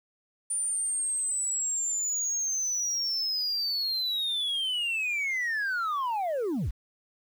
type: linear sweep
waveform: sine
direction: down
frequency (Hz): 9300 to 32.7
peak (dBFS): -24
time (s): 0.5-6.71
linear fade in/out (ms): 10
effects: tanh soft clip ceiling -26 dBFS + 9-bit